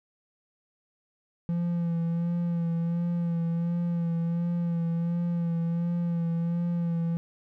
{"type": "tone with vibrato", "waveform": "triangle", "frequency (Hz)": 169.9, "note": "F3", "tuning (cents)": -47, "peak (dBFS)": -23, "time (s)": [1.49, 7.17], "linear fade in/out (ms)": 0, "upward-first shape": "sine", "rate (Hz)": 1.4, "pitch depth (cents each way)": 29, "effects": []}